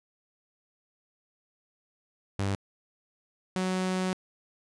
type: tone pair in turn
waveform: sawtooth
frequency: 98.6 / 185.65 Hz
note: G2 / F#3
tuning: +11 / +6 cents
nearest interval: major seventh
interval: 1095 cents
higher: second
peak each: -23 dBFS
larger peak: neither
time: 2.39-2.55 / 3.56-4.13 s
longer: second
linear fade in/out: 0 ms
effects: resampled to 22050 Hz